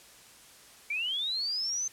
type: linear sweep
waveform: sine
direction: up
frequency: 2273 to 6272 Hz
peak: -29 dBFS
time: 0.9-1.88 s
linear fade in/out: 5 ms
effects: white hiss -54 dBFS RMS until 1.92 s + low-pass 11000 Hz 12 dB/octave